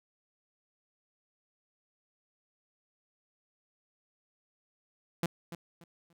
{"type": "tone with echo", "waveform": "sawtooth", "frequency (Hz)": 169.6, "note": "E3", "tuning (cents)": 50, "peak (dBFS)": -24, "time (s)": [5.23, 5.26], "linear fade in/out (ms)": 2, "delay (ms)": 290, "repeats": 3, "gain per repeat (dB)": -12, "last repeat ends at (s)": 6.13, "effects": []}